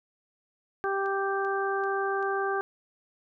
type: harmonic tone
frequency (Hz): 392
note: G4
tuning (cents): 0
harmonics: 1 / 2 / 3 / 4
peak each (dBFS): -29 / -32 / -33 / -33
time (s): 0.84-2.61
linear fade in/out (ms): 0
type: click train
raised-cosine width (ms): 0.2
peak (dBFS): -35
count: 4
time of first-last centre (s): 1.06-2.227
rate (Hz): 2.57
effects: none